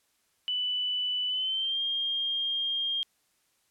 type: tone with pitch glide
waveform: sine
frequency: 2983 to 3216 Hz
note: F#7 to G7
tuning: +13 to +44 cents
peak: -27 dBFS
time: 0.48-3.03 s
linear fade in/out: 0 ms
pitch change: +131 cents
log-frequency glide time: 1.28-1.82 s
effects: white hiss -71 dBFS RMS until 3.7 s + low-pass 12000 Hz 12 dB/octave